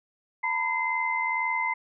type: tone cluster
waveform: sine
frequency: 908 / 990 / 2070 Hz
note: A#5 / B5 / C7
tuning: -46 / +4 / -19 cents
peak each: -31 / -30 / -27 dBFS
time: 0.43-1.74 s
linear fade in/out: 10 ms
effects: none